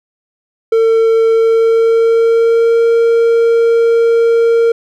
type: tone with pitch glide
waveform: triangle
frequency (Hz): 451.4 to 462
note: A4 to A#4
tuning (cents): +44 to -16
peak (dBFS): -5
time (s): 0.72-4.72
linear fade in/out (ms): 5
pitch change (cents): +40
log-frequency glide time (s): 1.28-2.84
effects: none